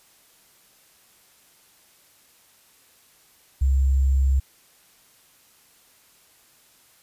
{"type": "tone with sample-and-hold", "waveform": "sine", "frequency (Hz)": 67.1, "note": "C2", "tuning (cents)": 44, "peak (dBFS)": -16, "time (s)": [3.61, 4.4], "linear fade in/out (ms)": 10, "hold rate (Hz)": 7350, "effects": ["white hiss -57 dBFS RMS until 7.02 s", "resampled to 32000 Hz"]}